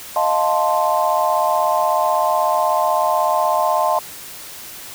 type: chord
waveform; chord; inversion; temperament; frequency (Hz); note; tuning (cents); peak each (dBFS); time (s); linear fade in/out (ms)
sine; F dominant seventh; third; equal; 622.3 / 698.5 / 880 / 1046.5; Eb5 / F5 / A5 / C6; 0 / 0 / 0 / 0; -20; 0.16-3.99; 2
effects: white hiss -35 dBFS RMS until 4.94 s